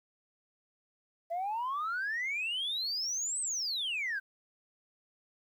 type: exponential two-way sweep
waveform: sine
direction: up then down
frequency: 659.3 to 8372 to 1517 Hz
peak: -30 dBFS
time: 1.3-4.2 s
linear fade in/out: 20 ms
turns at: 3.41 s
effects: tanh soft clip ceiling -29 dBFS + 11-bit